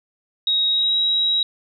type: tone with pitch glide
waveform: sine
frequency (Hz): 3789 to 3844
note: A#7 to B7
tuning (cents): +27 to -48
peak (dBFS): -16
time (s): 0.47-1.43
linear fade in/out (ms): 2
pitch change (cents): +25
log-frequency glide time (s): 0.69-0.96
effects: none